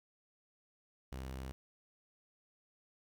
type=tone; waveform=sawtooth; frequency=65.41 Hz; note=C2; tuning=in tune; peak=-38 dBFS; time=1.12-1.52 s; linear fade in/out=0 ms; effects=12-bit